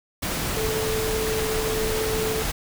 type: tone in noise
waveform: sine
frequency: 438.3 Hz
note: A4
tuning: 7 cents flat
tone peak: -25 dBFS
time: 0.56-2.43 s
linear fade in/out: 10 ms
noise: pink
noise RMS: -27 dBFS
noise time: 0.22-2.52 s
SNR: -1 dB
effects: none